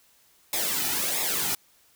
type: noise with flanger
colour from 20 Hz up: white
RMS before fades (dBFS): -27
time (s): 0.53-1.55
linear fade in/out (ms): 2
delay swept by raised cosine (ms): 0.67 to 1.87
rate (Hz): 1.5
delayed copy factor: -0.7
effects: white hiss -61 dBFS RMS until 1.95 s